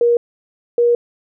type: tone pair in turn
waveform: sine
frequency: 474.3 / 476.4 Hz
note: A#4 / A#4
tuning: +30 / +38 cents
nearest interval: unison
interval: 8 cents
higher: second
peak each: -10 dBFS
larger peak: neither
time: 0.01-0.17 / 0.78-0.95 s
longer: second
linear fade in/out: 2 ms
effects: none